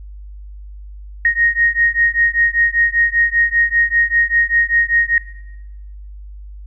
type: beating tone pair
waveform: sine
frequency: 1864.7 / 1869.8 Hz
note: A#6 / A#6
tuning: 0 / +5 cents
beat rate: 5.1 Hz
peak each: -15 dBFS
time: 1.25-5.18 s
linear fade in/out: 2 ms
effects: noise-tail reverb RT60 1.0 s tail -19 dB re dry + added 50 Hz sine -31 dBFS peak until 6.66 s